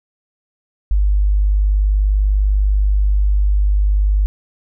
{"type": "tone", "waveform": "sine", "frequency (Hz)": 50.2, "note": "G1", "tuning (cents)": 42, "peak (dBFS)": -11, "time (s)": [0.91, 4.26], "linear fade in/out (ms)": 0, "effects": []}